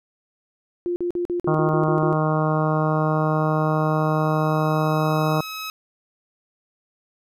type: tone bursts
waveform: sine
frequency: 350.7 Hz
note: F4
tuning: 7 cents sharp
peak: -21 dBFS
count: 9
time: 0.86-2.128 s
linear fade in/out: 0 ms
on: 100 ms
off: 46 ms
type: harmonic tone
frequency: 155.3 Hz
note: D#3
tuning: 3 cents flat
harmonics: 1 / 2 / 3 / 4 / 5 / 6 / 7 / 8 / 9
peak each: -21 / -27 / -28 / -26 / -29 / -33 / -28 / -31 / -35 dBFS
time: 1.47-5.41 s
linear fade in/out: 5 ms
type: tone with exponential growth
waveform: 15% pulse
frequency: 1280 Hz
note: D#6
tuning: 49 cents sharp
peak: -22 dBFS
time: 1.97-5.7 s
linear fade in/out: 1 ms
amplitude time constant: 810 ms
effects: none